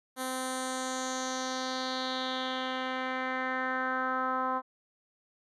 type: tone with low-pass filter sweep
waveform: 10% pulse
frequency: 258.5 Hz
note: C4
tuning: 21 cents flat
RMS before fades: -33 dBFS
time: 0.16-4.62 s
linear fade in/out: 50 ms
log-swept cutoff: 11000 to 1100 Hz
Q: 3.3
effects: none

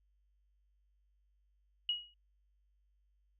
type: tone with exponential decay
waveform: sine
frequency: 2900 Hz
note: F#7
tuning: 35 cents flat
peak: -28 dBFS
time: 1.89-2.14 s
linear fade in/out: 2 ms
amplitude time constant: 54 ms
effects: added 50 Hz sine -70 dBFS peak until 3.39 s

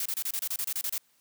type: noise bursts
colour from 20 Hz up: blue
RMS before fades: -31 dBFS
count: 12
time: 0-0.98 s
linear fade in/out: 2 ms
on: 56 ms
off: 28 ms
effects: white hiss -67 dBFS RMS until 1.2 s + high-pass 80 Hz 12 dB/octave

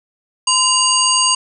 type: harmonic tone with a mistuned harmonic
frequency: 944 Hz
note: A#5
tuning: 22 cents sharp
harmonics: 1 / 3 / 5 / 7 / 9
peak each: -18 / -18 / -18 / -18 / -18 dBFS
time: 0.47-1.35 s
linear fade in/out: 5 ms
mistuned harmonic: 1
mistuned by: +140 cents
effects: none

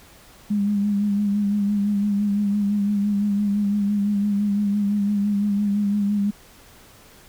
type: tone with vibrato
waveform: sine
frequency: 204 Hz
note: G#3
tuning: 31 cents flat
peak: -18 dBFS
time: 0.5-6.31 s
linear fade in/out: 10 ms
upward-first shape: sine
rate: 5.9 Hz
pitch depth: 36 cents each way
effects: pink hiss -49 dBFS RMS until 7.28 s

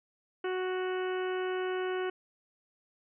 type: harmonic tone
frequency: 370 Hz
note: F#4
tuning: in tune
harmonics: 1 / 2 / 3 / 4 / 5 / 6 / 7 / 8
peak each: -31 / -41 / -43 / -41 / -47 / -50 / -51 / -48 dBFS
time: 0.44-2.1 s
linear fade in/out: 5 ms
effects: none

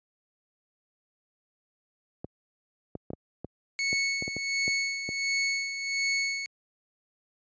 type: clicks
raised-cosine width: 2 ms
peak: -22 dBFS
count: 11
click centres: 2.245 / 2.953 / 3.104 / 3.134 / 3.446 / 3.929 / 4.224 / 4.279 / 4.366 / 4.679 / 5.09 s
type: tone with tremolo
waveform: sawtooth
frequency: 2208 Hz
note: C#7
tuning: 7 cents flat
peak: -21 dBFS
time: 3.79-6.46 s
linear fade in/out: 0 ms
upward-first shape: sine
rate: 1.4 Hz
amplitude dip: 60%
effects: high-pass 80 Hz 12 dB/octave + resampled to 16000 Hz

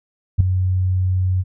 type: tone with ADSR envelope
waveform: sine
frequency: 92.5 Hz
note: F#2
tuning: in tune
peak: -5 dBFS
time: 0.38-1.44 s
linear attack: 24 ms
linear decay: 4 ms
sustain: -10 dB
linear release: 37 ms
effects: none

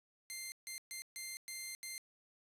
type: tone bursts at uneven times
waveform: 10% pulse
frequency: 2092 Hz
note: C7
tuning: 1 cent flat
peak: -34 dBFS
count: 6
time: 0.3-0.52 / 0.67-0.78 / 0.91-1.02 / 1.16-1.37 / 1.48-1.75 / 1.83-1.98 s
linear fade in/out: 0 ms
effects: resampled to 32000 Hz + 10-bit

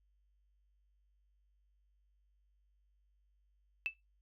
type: tone with exponential decay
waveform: sine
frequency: 2637 Hz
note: E7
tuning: in tune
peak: -28 dBFS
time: 3.86-3.94 s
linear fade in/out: 0 ms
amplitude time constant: 16 ms
effects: noise-tail reverb RT60 0.2 s tail -17 dB re dry + added 50 Hz sine -70 dBFS peak until 4.21 s

